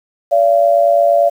sine tone pair together, 574.3 / 683 Hz, D5 / F5, -39 / -39 cents, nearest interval minor third, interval 300 cents, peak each -11 dBFS, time 0.31-1.3 s, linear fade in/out 20 ms, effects 7-bit

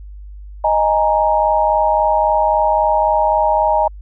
sine chord, D# suspended fourth, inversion none, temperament just, 622.3 / 829.7 / 933.4 Hz, D#5 / G#5 / A#5, 0 / -2 / +2 cents, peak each -16 dBFS, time 0.64-3.88 s, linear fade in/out 5 ms, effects added 50 Hz sine -31 dBFS peak until 4.01 s

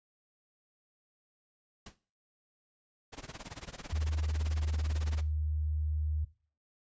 pink noise with exponential decay, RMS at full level -42 dBFS, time 1.86-1.97 s, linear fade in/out 5 ms, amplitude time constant 23 ms
pink noise with tremolo, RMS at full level -42 dBFS, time 3.12-5.23 s, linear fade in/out 20 ms, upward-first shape sine, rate 18 Hz, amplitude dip 95%
sine tone with pitch glide, 76.9 to 76.32 Hz, D#2 to D#2, -20 to -33 cents, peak -29 dBFS, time 3.92-6.25 s, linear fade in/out 10 ms, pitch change -13 cents, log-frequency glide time 4.39-5.4 s
effects noise-tail reverb RT60 0.4 s tail -18 dB re dry + resampled to 16000 Hz

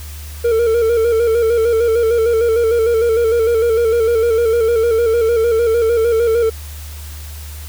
triangle tone with vibrato, 459.1 Hz, A#4, 26 cents flat, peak -9 dBFS, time 0.44-6.5 s, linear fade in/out 10 ms, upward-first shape square, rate 6.6 Hz, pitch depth 48 cents each way, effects added 75 Hz sine -28 dBFS peak until 7.68 s + white hiss -37 dBFS RMS until 7.68 s

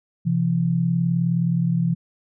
sine tone pair together, 130.74 / 170 Hz, C3 / F3, -1 / -46 cents, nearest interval perfect fourth, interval 455 cents, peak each -23 / -19 dBFS, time 0.25-1.95 s, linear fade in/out 20 ms, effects none

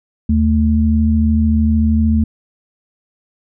sine tone pair together, 78.05 / 220.9 Hz, D#2 / A3, +6 / +7 cents, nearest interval octave + tritone, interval 1801 cents, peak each -13 dBFS, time 0.29-2.24 s, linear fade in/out 5 ms, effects none

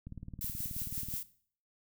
click train, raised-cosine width 5 ms, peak -31 dBFS, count 21, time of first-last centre 0.07-1.14 s, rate 18.7 Hz
violet noise with tremolo, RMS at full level -37 dBFS, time 0.41-1.23 s, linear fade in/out 2 ms, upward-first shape sine, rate 5.7 Hz, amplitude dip 55%
effects noise-tail reverb RT60 0.5 s tail -17 dB re dry

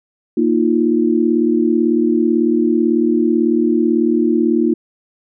sine chord, Bb suspended fourth, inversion none, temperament equal, 233.1 / 311.1 / 349.2 Hz, Bb3 / Eb4 / F4, 0 / 0 / 0 cents, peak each -16 dBFS, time 0.37-4.74 s, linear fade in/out 5 ms, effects none

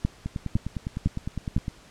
two click trains, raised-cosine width 5 ms, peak -17 / -10 dBFS, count 15 / 4, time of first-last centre 0.26-1.681 / 0.05-1.565 s, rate 9.85 / 1.98 Hz, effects pink hiss -52 dBFS RMS until 1.9 s + low-pass 8000 Hz 12 dB/octave

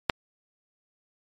click, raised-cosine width 0.3 ms, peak -3 dBFS, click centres 0.098 s, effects MP3 64 kbps

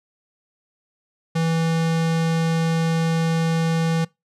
square tone, 163.9 Hz, E3, 10 cents flat, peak -19 dBFS, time 1.35-4.05 s, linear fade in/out 10 ms, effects noise-tail reverb RT60 0.2 s tail -23 dB re dry + low-pass 8000 Hz 12 dB/octave

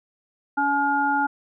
harmonic tone, 283.6 Hz, C#4, 40 cents sharp, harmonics 1 / 3 / 5, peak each -27 / -21 / -24 dBFS, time 0.57-1.27 s, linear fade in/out 10 ms, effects none

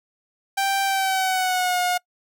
sawtooth tone with pitch glide, 784 to 718.9 Hz, G5 to F5, 0 to +50 cents, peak -16 dBFS, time 0.57-1.98 s, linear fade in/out 10 ms, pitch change -150 cents, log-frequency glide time 0.84-1.79 s, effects noise-tail reverb RT60 0.1 s tail -25 dB re dry

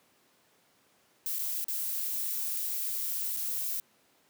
violet noise with dropouts, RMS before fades -33 dBFS, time 1.26-3.8 s, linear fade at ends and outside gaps 0 ms, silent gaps 1.387-1.392 / 1.643-1.683 / 3.365-3.37 s, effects pink hiss -66 dBFS RMS until 4.29 s + high-pass 200 Hz 12 dB/octave

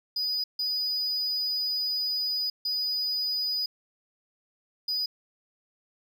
triangle tone bursts at uneven times, 4955 Hz, D#8, 8 cents flat, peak -25 dBFS, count 4, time 0.16-0.44 / 0.59-2.5 / 2.65-3.66 / 4.88-5.06 s, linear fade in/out 5 ms, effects none

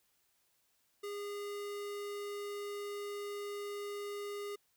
square tone, 408.3 Hz, G#4, 29 cents flat, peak -40 dBFS, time 1.03-4.56 s, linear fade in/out 10 ms, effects white hiss -75 dBFS RMS until 4.76 s

